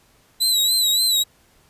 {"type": "tone with vibrato", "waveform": "sawtooth", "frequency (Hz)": 3951, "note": "B7", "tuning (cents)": 0, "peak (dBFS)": -13, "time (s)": [0.4, 1.24], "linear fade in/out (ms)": 20, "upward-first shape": "sine", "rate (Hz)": 3.5, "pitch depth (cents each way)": 73, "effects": ["pink hiss -57 dBFS RMS until 1.69 s", "resampled to 32000 Hz"]}